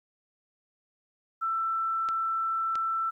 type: tone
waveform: sine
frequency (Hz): 1333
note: E6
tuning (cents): +19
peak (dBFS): -26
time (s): 1.41-3.11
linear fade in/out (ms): 20
type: clicks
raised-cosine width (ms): 0.2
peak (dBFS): -22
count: 2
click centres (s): 2.088 / 2.755
effects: 11-bit